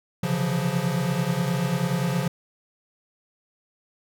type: tone cluster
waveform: square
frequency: 129.2 / 140.4 / 168.4 / 177.7 Hz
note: C3 / C#3 / E3 / F3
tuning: -21 / +22 / +37 / +30 cents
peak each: -33 / -28 / -30 / -27 dBFS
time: 0.23-2.28 s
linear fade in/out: 5 ms
effects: none